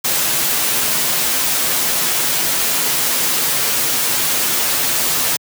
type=noise with comb filter; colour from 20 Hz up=white; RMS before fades=-17 dBFS; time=0.04-5.37 s; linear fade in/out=10 ms; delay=10 ms; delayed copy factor=-0.55; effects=high-pass 100 Hz 12 dB/octave